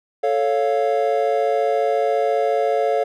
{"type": "chord", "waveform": "triangle", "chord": "A augmented", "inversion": "none", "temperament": "equal", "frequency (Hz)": [440, 554.4, 698.5], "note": ["A4", "C#5", "E#5"], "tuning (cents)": [0, 0, 0], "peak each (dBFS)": -19, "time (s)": [0.23, 3.04], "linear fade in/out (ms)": 10, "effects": []}